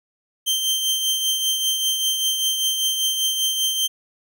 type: tone with tremolo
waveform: sawtooth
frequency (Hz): 3136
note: G7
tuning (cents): 0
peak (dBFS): -14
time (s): 0.46-3.88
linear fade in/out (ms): 20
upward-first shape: triangle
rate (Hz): 5.1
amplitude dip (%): 50
effects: none